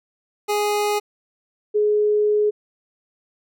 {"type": "tone pair in turn", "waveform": ["25% pulse", "sine"], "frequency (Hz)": [415.3, 420.1], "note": ["G#4", "G#4"], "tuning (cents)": [0, 20], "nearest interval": "unison", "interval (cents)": 20, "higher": "second", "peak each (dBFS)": -15, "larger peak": "neither", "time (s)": [[0.48, 1], [1.74, 2.51]], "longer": "second", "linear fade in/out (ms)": 20, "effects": []}